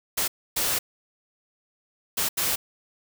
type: noise bursts at uneven times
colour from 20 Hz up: white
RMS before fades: -25 dBFS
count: 4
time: 0.17-0.28 / 0.56-0.79 / 2.17-2.29 / 2.37-2.56 s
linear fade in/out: 10 ms
effects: none